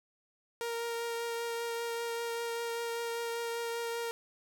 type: tone with vibrato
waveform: sawtooth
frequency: 466.2 Hz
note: A#4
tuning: in tune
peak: -30 dBFS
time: 0.61-4.11 s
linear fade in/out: 0 ms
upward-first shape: triangle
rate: 5.1 Hz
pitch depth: 13 cents each way
effects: none